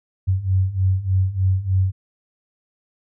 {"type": "beating tone pair", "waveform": "sine", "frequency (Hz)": [92.5, 95.8], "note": ["F#2", "G2"], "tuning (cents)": [0, -39], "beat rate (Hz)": 3.3, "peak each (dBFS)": [-21, -18], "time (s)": [0.27, 1.92], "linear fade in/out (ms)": 20, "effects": []}